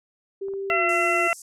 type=tone with pitch glide; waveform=sine; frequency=392 to 355.3 Hz; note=G4 to F4; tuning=0 to +30 cents; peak=-27 dBFS; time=0.41-1.28 s; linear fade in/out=10 ms; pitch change=-170 cents; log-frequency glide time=0.72-0.85 s
type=clicks; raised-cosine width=1 ms; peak=-34 dBFS; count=2; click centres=0.484 / 0.537 s
type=harmonic tone; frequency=677 Hz; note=E5; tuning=46 cents sharp; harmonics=1 / 2 / 3 / 4; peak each=-25 / -25 / -25 / -25 dBFS; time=0.7-1.33 s; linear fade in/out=0 ms
type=band-pass noise; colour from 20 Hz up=pink; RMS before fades=-43 dBFS; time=0.89-1.42 s; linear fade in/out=2 ms; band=5700 to 11000 Hz; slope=48 dB/octave
effects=none